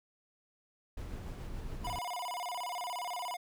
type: noise with tremolo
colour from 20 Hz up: brown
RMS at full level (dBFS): -40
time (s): 0.97-1.99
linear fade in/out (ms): 5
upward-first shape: sine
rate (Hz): 7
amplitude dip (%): 25
type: tone with vibrato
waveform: square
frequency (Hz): 837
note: G#5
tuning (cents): +13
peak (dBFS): -37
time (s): 1.84-3.37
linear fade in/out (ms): 10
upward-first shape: square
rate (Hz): 17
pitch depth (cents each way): 280
effects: none